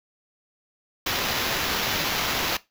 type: noise with sample-and-hold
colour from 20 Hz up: white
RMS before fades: -26 dBFS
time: 1.06-2.57 s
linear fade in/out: 5 ms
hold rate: 8820 Hz
effects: noise-tail reverb RT60 0.2 s tail -18 dB re dry